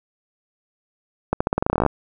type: accelerating click train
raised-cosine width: 1 ms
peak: -4 dBFS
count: 16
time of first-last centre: 1.33-1.863 s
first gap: 75 ms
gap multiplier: 0.88
effects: none